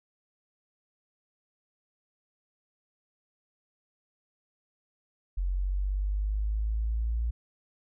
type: linear sweep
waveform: sine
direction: up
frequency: 45 to 57.9 Hz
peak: -26 dBFS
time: 5.37-7.31 s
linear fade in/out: 10 ms
effects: none